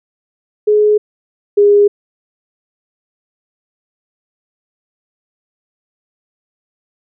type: tone pair in turn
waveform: sine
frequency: 421.4 / 409.2 Hz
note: G#4 / G#4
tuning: +25 / -26 cents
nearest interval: minor second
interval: 51 cents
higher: first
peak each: -7 / -5 dBFS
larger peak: second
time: 0.67-0.98 / 1.57-1.88 s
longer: neither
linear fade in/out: 10 ms
effects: none